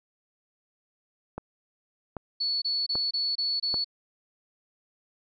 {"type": "click train", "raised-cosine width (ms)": 1, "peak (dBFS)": -20, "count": 4, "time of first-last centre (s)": [1.38, 3.742], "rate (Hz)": 1.27}
{"type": "tone bursts", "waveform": "sine", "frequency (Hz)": 4423, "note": "C#8", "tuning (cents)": -5, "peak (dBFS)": -25, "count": 6, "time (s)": [2.4, 3.845], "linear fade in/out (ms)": 10, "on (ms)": 220, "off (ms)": 25}
{"effects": []}